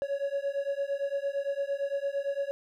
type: beating tone pair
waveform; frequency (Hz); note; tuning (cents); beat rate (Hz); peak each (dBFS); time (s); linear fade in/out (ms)
triangle; 554.4 / 563.2; C#5 / C#5; 0 / +27; 8.8; -30; 0.02-2.51; 0
effects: none